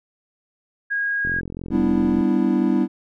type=tone; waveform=sine; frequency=1638 Hz; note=G#6; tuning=24 cents flat; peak=-20 dBFS; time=0.9-1.41 s; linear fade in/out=20 ms
type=click train; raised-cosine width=3 ms; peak=-19 dBFS; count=43; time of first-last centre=1.25-2.209 s; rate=43.8 Hz
type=chord; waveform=triangle; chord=E minor seventh; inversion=first; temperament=equal; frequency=196 / 246.9 / 293.7 / 329.6 Hz; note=G3 / B3 / D4 / E4; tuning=0 / 0 / 0 / 0 cents; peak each=-20 / -19 / -21 / -20 dBFS; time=1.7-2.88 s; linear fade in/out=50 ms
effects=none